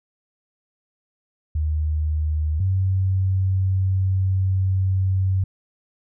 sine tone pair in turn, 77 / 94.79 Hz, D#2 / F#2, -17 / +42 cents, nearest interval major third, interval 359 cents, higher second, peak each -19 / -17 dBFS, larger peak second, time 1.55-2.6 / 2.6-5.44 s, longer second, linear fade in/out 5 ms, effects none

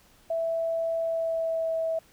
sine tone with pitch glide, 659.3 to 651 Hz, E5 to E5, 0 to -22 cents, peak -25 dBFS, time 0.3-1.99 s, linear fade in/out 5 ms, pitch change -22 cents, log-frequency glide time 1.01-1.73 s, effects pink hiss -59 dBFS RMS until 2.12 s

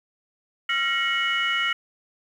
sine tone cluster, 1374 / 1890 / 2195 / 2935 Hz, F6 / A#6 / C#7 / F#7, -29 / +23 / -18 / -15 cents, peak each -26 dBFS, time 0.69-1.73 s, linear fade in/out 5 ms, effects tanh soft clip ceiling -14 dBFS + 9-bit

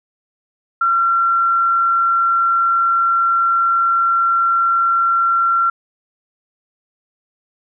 sine tone with frequency modulation, 1365 Hz, F6, 40 cents flat, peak -12 dBFS, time 0.81-5.7 s, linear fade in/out 5 ms, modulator 119 Hz, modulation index 0.2, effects none

